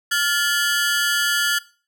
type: ring-modulated tone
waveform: sawtooth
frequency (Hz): 1568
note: G6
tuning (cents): 0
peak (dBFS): -11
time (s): 0.11-1.59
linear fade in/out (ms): 10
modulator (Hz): 160
effects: noise-tail reverb RT60 0.4 s tail -20 dB re dry